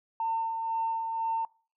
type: tone with tremolo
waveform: sine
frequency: 904 Hz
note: A5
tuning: 47 cents sharp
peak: -25 dBFS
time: 0.2-1.45 s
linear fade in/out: 2 ms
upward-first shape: sine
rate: 2 Hz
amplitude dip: 40%
effects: noise-tail reverb RT60 0.4 s tail -24 dB re dry + tanh soft clip ceiling -21 dBFS